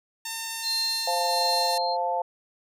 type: tone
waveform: 5% pulse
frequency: 905 Hz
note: A5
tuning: 48 cents sharp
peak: -19 dBFS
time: 0.25-1.78 s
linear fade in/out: 5 ms
type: tone with tremolo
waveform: sine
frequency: 4186 Hz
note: C8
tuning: in tune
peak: -24 dBFS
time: 0.62-1.97 s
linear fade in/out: 50 ms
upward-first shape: sine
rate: 1.4 Hz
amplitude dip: 55%
type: chord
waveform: sine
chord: F major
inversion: second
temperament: equal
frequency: 523.3 / 698.5 / 880 Hz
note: C5 / F5 / A5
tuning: 0 / 0 / 0 cents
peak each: -30 / -28 / -27 dBFS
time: 1.07-2.22 s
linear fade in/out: 5 ms
effects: none